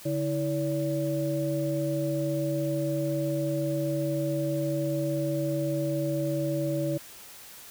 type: tone cluster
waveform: sine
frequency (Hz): 143.8 / 325 / 571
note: D3 / E4 / D5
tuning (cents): -36 / -24 / -49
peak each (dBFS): -30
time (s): 0.05-6.98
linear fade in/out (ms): 10
effects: white hiss -47 dBFS RMS until 7.7 s